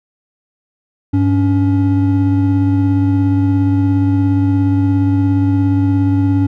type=tone pair together; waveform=triangle; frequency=99.63 / 281.8 Hz; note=G2 / C#4; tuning=+29 / +29 cents; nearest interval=octave + tritone; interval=1800 cents; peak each=-11 dBFS; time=1.13-6.47 s; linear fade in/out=10 ms; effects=none